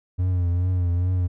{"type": "tone with vibrato", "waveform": "triangle", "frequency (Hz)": 89.3, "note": "F2", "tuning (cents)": 39, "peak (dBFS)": -17, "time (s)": [0.18, 1.28], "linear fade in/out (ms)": 20, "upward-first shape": "triangle", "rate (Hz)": 2.4, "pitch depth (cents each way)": 64, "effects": []}